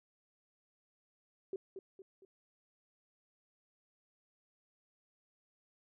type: tone with echo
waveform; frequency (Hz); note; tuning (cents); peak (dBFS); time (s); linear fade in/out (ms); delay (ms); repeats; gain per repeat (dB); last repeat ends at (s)
sine; 383.8; G4; -37; -36; 1.53-1.56; 2; 230; 3; -7; 2.25
effects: none